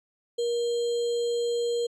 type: tone with sample-and-hold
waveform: sine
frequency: 473.3 Hz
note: A#4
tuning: 26 cents sharp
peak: -24 dBFS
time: 0.38-1.87 s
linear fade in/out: 10 ms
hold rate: 3675 Hz
effects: resampled to 22050 Hz